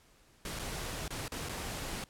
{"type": "noise with dropouts", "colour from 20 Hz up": "pink", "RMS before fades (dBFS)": -39, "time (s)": [0.45, 2.04], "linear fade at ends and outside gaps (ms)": 2, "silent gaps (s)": [[0.59, 0.594], [1.08, 1.105], [1.281, 1.319], [1.488, 1.493]], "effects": ["pink hiss -64 dBFS RMS until 2.09 s", "low-pass 12000 Hz 12 dB/octave"]}